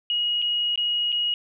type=tone with dropouts; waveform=sine; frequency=2892 Hz; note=F#7; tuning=40 cents flat; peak=-21 dBFS; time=0.1-1.34 s; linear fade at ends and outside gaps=1 ms; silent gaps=0.418-0.423 / 0.758-0.776 / 1.12-1.125 s; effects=none